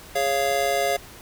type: chord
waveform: square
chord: Db major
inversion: second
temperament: just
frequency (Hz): 415.8 / 554.4 / 693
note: Ab4 / Db5 / F5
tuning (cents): +2 / 0 / -14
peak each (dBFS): -29 / -26 / -24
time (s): 0.15-0.97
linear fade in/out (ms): 10
effects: pink hiss -44 dBFS RMS until 1.21 s